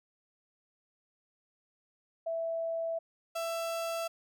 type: tone pair in turn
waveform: sine / 35% pulse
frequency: 660 / 665.4 Hz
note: E5 / E5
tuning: +2 / +16 cents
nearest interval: unison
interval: 14 cents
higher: second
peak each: -31 / -31 dBFS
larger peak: neither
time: 2.26-2.99 / 3.35-4.08 s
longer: neither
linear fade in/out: 10 ms
effects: none